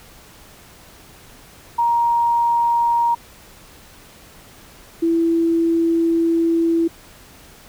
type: tone pair in turn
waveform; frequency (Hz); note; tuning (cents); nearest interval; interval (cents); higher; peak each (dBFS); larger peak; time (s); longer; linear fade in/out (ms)
sine; 940 / 332.3; A#5 / E4; +14 / +14; octave + tritone; 1800; first; -14; neither; 1.78-3.15 / 5.02-6.88; second; 10
effects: pink hiss -45 dBFS RMS until 7.68 s